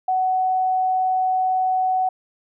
sine tone, 747 Hz, F#5, 16 cents sharp, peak -17 dBFS, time 0.08-2.09 s, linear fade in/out 5 ms, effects none

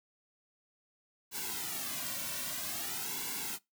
white noise with flanger, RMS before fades -38 dBFS, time 1.31-3.59 s, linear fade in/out 50 ms, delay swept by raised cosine 1.6 to 2.42 ms, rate 0.51 Hz, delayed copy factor -1, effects noise-tail reverb RT60 0.2 s tail -23 dB re dry

